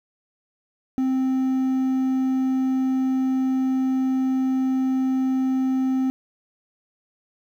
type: tone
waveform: triangle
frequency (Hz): 261.6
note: C4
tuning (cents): 0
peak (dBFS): -17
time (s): 0.98-6.1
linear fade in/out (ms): 0
effects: 9-bit